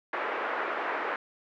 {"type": "band-pass noise", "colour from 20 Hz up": "white", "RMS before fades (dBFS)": -32, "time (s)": [0.13, 1.16], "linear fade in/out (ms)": 2, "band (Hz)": [340, 1800], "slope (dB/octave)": 24, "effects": []}